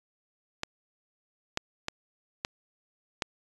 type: clicks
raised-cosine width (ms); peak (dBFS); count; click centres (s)
0.2; -13 / -10 / -13 / -12 / -11; 5; 0.634 / 1.574 / 1.884 / 2.449 / 3.222
effects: resampled to 24000 Hz